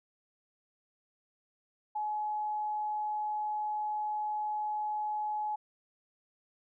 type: tone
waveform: sine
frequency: 847 Hz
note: G#5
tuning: 34 cents sharp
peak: -31 dBFS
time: 1.95-5.56 s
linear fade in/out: 10 ms
effects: none